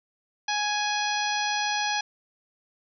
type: harmonic tone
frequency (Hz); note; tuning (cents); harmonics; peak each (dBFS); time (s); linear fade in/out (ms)
833; G#5; +5; 1 / 2 / 3 / 4 / 5 / 6 / 7; -28 / -31 / -33 / -34 / -35 / -36 / -36; 0.48-2.01; 5
effects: none